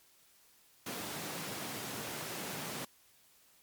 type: high-pass noise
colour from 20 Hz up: pink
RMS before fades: -41 dBFS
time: 0.86-2.85 s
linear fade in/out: 5 ms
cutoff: 130 Hz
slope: 24 dB/octave
effects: white hiss -65 dBFS RMS until 3.62 s + MP3 96 kbps